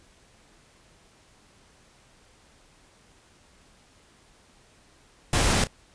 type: noise with echo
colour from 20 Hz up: pink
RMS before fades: -22 dBFS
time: 5.33-5.64 s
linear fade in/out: 2 ms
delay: 32 ms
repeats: 1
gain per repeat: -14 dB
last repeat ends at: 5.672 s
effects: pink hiss -58 dBFS RMS until 5.94 s + resampled to 22050 Hz

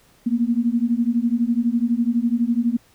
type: beating tone pair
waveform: sine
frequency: 230 / 242 Hz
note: A#3 / B3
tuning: -23 / -35 cents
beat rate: 12 Hz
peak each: -20 / -20 dBFS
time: 0.26-2.77 s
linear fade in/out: 10 ms
effects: pink hiss -56 dBFS RMS until 2.94 s

